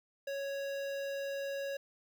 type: tone with notch filter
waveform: square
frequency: 554.4 Hz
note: C#5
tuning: in tune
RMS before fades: -38 dBFS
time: 0.27-1.77 s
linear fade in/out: 5 ms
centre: 9700 Hz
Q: 0.83
effects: 11-bit